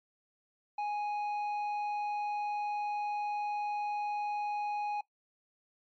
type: tone with tanh clipping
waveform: sine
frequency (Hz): 830.6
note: G#5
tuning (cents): 0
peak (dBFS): -33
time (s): 0.78-5.01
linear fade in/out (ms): 5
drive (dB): 7
effects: noise-tail reverb RT60 0.1 s tail -19 dB re dry + MP3 64 kbps